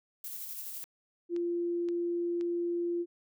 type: noise with tremolo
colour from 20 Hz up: violet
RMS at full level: -40 dBFS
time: 0.24-0.84 s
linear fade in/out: 2 ms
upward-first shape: square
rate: 12 Hz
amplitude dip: 25%
type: click train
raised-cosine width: 0.2 ms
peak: -33 dBFS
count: 4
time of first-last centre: 0.84-2.411 s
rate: 1.91 Hz
type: tone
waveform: sine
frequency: 345.4 Hz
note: F4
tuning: 19 cents flat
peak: -29 dBFS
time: 1.29-3.06 s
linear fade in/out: 50 ms
effects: none